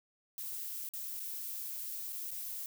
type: noise with dropouts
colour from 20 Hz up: violet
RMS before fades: -41 dBFS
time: 0.38-2.66 s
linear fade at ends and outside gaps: 1 ms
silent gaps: 0.89-0.936 / 1.196-1.201 / 2.124-2.128 / 2.308-2.314 s
effects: none